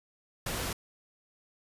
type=noise; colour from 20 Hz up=pink; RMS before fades=-34 dBFS; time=0.46-0.73 s; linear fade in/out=5 ms; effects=resampled to 32000 Hz